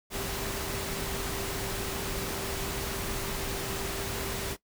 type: tone in noise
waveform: sine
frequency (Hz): 392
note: G4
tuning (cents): 0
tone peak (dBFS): -40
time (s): 0.1-4.57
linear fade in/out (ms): 50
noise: pink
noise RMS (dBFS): -34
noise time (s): 0.1-4.57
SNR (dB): -9
effects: noise-tail reverb RT60 0.1 s tail -18 dB re dry